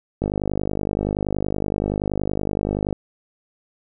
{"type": "click train", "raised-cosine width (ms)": 2, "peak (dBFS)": -9, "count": 138, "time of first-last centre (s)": [0.22, 2.928], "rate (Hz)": 50.6, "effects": []}